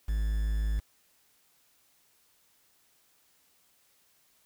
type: tone with quantisation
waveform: triangle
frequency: 53.2 Hz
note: G#1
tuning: 42 cents sharp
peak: -24 dBFS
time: 0.08-0.8 s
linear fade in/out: 10 ms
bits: 8
effects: white hiss -67 dBFS RMS until 4.45 s